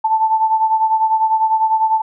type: beating tone pair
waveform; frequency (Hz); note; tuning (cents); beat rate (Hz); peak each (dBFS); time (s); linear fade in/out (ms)
sine; 880 / 890; A5 / A5; 0 / +20; 10; -13 / -19; 0.04-2.02; 10
effects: none